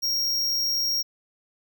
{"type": "tone", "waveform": "square", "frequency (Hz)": 5588, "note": "F8", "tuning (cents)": 0, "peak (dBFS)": -23, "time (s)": [0.02, 1.03], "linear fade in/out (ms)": 20, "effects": []}